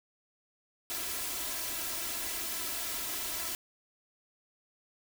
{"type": "noise with comb filter", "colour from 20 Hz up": "white", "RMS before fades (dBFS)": -36, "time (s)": [0.9, 3.55], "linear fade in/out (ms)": 0, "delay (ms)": 3, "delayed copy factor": 0.7, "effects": []}